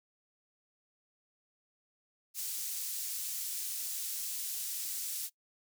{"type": "high-pass noise", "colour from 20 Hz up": "pink", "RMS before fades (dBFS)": -38, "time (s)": [2.34, 5.3], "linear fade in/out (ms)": 50, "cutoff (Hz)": 6800, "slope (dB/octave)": 12, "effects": ["noise-tail reverb RT60 0.1 s tail -20 dB re dry"]}